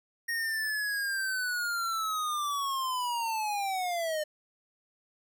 square linear sweep, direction down, 1864.7 to 600 Hz, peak -30 dBFS, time 0.28-4.24 s, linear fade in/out 10 ms, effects none

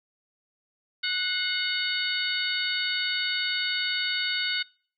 harmonic tone with a mistuned harmonic, 740 Hz, F#5, in tune, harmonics 2 / 3 / 4 / 5 / 6, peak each -32 / -32 / -32 / -32 / -32 dBFS, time 1.03-4.63 s, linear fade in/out 10 ms, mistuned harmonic 3, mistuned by -55 cents, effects noise-tail reverb RT60 0.5 s tail -26 dB re dry

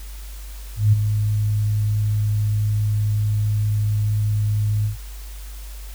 sine tone with ADSR envelope, 105.4 Hz, G#2, 26 cents sharp, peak -9 dBFS, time 0.76-4.97 s, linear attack 170 ms, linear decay 10 ms, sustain -8 dB, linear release 120 ms, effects added 50 Hz sine -32 dBFS peak until 5.94 s + white hiss -44 dBFS RMS until 5.94 s

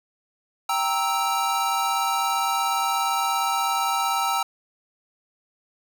square chord, E diminished, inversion first, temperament equal with one note detuned, 784 / 932.3 / 1312.4 Hz, G5 / Bb5 / E6, 0 / 0 / -8 cents, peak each -27 / -27 / -26 dBFS, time 0.69-4.43 s, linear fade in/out 5 ms, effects none

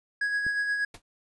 triangle tone with tremolo, 1661.2 Hz, G#6, in tune, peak -22 dBFS, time 0.21-0.85 s, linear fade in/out 5 ms, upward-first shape sine, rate 8.4 Hz, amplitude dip 40%
click, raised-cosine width 3 ms, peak -28 dBFS, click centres 0.466 s
pink noise with exponential decay, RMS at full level -37 dBFS, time 0.94-1.02 s, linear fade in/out 5 ms, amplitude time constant 17 ms
effects resampled to 24000 Hz

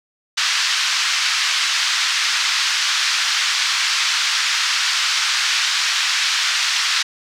white band-pass noise, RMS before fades -19 dBFS, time 0.37-7.03 s, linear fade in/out 10 ms, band 1200 to 5500 Hz, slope 24 dB/octave, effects none

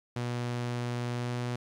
sawtooth tone with pitch glide, 121.3 to 122.14 Hz, B2 to B2, -31 to -19 cents, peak -27 dBFS, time 0.16-1.56 s, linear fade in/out 5 ms, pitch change +12 cents, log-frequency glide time 1.13-1.32 s, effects low-pass 7000 Hz 12 dB/octave + 11-bit

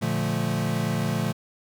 square chord, Bb major seventh, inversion none, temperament equal, 116.54 / 146.83 / 174.61 / 220 Hz, Bb2 / D3 / F3 / A3, 0 / 0 / 0 / 0 cents, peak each -30 dBFS, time 0.01-1.33 s, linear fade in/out 20 ms, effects none

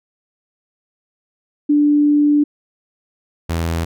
sine / sawtooth tone pair in turn, 293.7 / 83.13 Hz, D4 / E2, 0 / +15 cents, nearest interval octave + minor seventh, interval 2185 cents, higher first, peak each -10 / -14 dBFS, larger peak first, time 1.69-2.44 / 3.49-3.85 s, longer first, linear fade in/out 10 ms, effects none

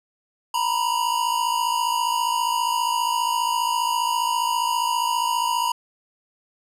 square tone pair together, 935 / 989.9 Hz, A#5 / B5, +5 / +4 cents, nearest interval minor second, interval 99 cents, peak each -24 dBFS, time 0.54-5.72 s, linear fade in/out 5 ms, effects resampled to 32000 Hz + 9-bit

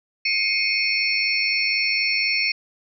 sine tone cluster, 2142 / 2246 / 2493 / 4389 / 5410 Hz, C7 / C#7 / D#7 / C#8 / E8, +40 / +22 / +3 / -18 / +44 cents, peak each -26 / -27 / -23 / -26 / -27 dBFS, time 0.25-2.52 s, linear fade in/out 5 ms, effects none

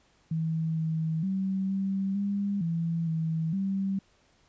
sine tone with pitch steps, 161.2 / 160.1 / 191.5 / 193.9 / 200.7 / 166.3 / 161.3 / 194.2 Hz, E3 / D#3 / G3 / G3 / G3 / E3 / E3 / G3, -38 / +50 / -40 / -19 / +41 / +16 / -37 / -16 cents, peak -26 dBFS, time 0.31-3.99 s, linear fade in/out 5 ms, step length 460 ms, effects pink hiss -65 dBFS RMS until 4.48 s + resampled to 16000 Hz

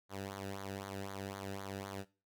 sawtooth tone with flanger, 98 Hz, G2, in tune, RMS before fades -44 dBFS, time 0.09-2.05 s, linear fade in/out 50 ms, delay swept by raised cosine 0.37 to 0.95 ms, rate 3.9 Hz, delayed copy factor -0.8, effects noise-tail reverb RT60 0.3 s tail -18 dB re dry

